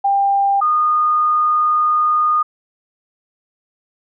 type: tone pair in turn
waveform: sine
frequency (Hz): 795 / 1226.4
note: G5 / D#6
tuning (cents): +24 / -25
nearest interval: minor sixth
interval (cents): 751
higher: second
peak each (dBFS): -12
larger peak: neither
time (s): 0.04-0.61 / 0.61-2.43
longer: second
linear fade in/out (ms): 10
effects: none